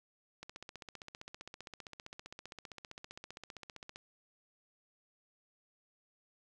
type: click train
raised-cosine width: 0.2 ms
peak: -29 dBFS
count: 55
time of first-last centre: 0.43-3.959 s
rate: 15.3 Hz
effects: none